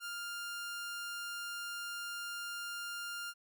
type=tone; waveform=sawtooth; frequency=1400 Hz; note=F6; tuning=4 cents sharp; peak=-36 dBFS; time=0-3.34 s; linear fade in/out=50 ms; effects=none